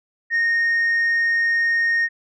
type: tone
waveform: sine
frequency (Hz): 1851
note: A#6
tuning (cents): -13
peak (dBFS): -14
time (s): 0.3-2.09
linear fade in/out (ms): 50
effects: tanh soft clip ceiling -15 dBFS